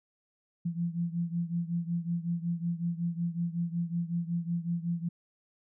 sine beating tone pair, 169.1 / 174.5 Hz, E3 / F3, +44 / -1 cents, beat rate 5.4 Hz, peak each -31 / -34 dBFS, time 0.65-5.09 s, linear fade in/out 10 ms, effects none

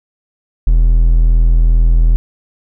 triangle tone, 41.2 Hz, E1, in tune, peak -4 dBFS, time 0.67-2.16 s, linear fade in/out 0 ms, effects none

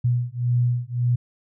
sine beating tone pair, 121 / 122.8 Hz, B2 / B2, -35 / -9 cents, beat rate 1.8 Hz, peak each -22 dBFS, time 0.04-1.16 s, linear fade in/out 10 ms, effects none

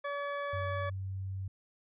20% pulse tone, 570 Hz, C#5, 48 cents sharp, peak -29 dBFS, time 0.04-0.9 s, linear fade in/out 10 ms
sine tone with pitch glide, 94.7 to 95.69 Hz, F#2 to G2, +41 to -41 cents, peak -35 dBFS, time 0.53-1.48 s, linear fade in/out 5 ms, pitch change +18 cents, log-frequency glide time 0.66-0.75 s
effects resampled to 8000 Hz

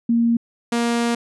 sine / sawtooth tone pair in turn, 233.1 / 235.5 Hz, A#3 / A#3, 0 / +18 cents, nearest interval unison, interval 18 cents, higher second, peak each -14 dBFS, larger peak neither, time 0.09-0.37 / 0.72-1.15 s, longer second, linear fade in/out 5 ms, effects resampled to 24000 Hz

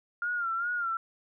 sine tone with vibrato, 1396.9 Hz, F6, in tune, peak -28 dBFS, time 0.22-0.97 s, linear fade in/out 2 ms, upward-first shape sine, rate 2.5 Hz, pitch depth 73 cents each way, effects none

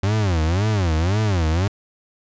40% pulse tone with vibrato, 92.5 Hz, F#2, in tune, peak -16 dBFS, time 0.03-1.68 s, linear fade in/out 5 ms, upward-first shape sine, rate 1.9 Hz, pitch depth 290 cents each way, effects resampled to 16000 Hz

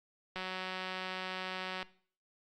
click train, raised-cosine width 0.3 ms, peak -23 dBFS, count 274, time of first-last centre 0.36-1.828 s, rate 186 Hz, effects noise-tail reverb RT60 0.5 s tail -19 dB re dry + Opus 48 kbps

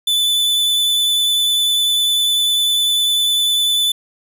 45% pulse tone with vibrato, 3496 Hz, A7, 12 cents flat, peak -13 dBFS, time 0.07-3.92 s, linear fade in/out 5 ms, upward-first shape triangle, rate 10 Hz, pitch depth 15 cents each way, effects none

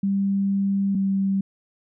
sine tone pair in turn, 197.1 / 194.72 Hz, G3 / G3, +10 / -11 cents, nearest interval unison, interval 21 cents, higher first, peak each -19 dBFS, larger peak neither, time 0.03-0.95 / 0.95-1.41 s, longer first, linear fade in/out 5 ms, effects none

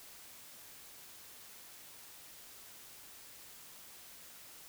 silence, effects white hiss -54 dBFS RMS until 4.68 s

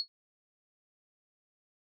sine tone with exponential decay, 4349 Hz, C#8, 34 cents flat, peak -26 dBFS, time 0-0.08 s, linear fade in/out 0 ms, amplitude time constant 16 ms, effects none

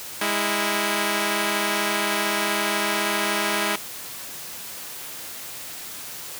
5% pulse tone pair together, 205.2 / 325.8 Hz, G#3 / E4, -21 / -20 cents, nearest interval minor sixth, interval 801 cents, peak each -13 dBFS, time 0.21-3.76 s, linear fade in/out 5 ms, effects white hiss -36 dBFS RMS until 6.39 s + high-pass 80 Hz 12 dB/octave

